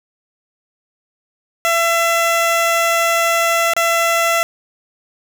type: tone with dropouts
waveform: 15% pulse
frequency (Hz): 672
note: E5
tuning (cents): +33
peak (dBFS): -7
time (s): 1.65-4.43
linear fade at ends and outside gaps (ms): 0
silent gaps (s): 3.735-3.765
effects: none